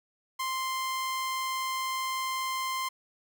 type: tone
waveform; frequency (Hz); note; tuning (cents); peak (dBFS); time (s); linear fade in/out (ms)
sawtooth; 1046.5; C6; 0; -26; 0.39-2.89; 10
effects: none